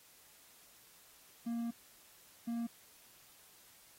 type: tone bursts at uneven times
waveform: triangle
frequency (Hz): 233.5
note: A#3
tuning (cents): +3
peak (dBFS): -33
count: 2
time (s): 1.46-1.71 / 2.47-2.67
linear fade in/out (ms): 10
effects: white hiss -62 dBFS RMS until 3.98 s + AAC 48 kbps